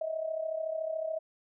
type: tone with amplitude modulation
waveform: sine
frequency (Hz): 639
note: D#5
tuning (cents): +46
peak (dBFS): -28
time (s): 0.01-1.19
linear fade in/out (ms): 5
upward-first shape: sine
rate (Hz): 33.8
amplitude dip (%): 70
effects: none